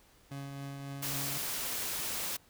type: tone with tremolo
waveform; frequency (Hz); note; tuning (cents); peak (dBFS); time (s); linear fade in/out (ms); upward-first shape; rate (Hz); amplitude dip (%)
30% pulse; 139.1; C#3; +6; -36; 0.31-1.38; 5; triangle; 3.7; 30
type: noise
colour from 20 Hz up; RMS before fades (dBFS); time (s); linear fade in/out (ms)
white; -36; 1.02-2.37; 10
effects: pink hiss -63 dBFS RMS until 2.49 s